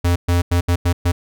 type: tone bursts at uneven times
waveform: square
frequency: 87.31 Hz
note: F2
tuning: in tune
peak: -14 dBFS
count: 6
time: 0.04-0.16 / 0.28-0.42 / 0.51-0.61 / 0.68-0.76 / 0.85-0.93 / 1.05-1.12 s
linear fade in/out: 10 ms
effects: none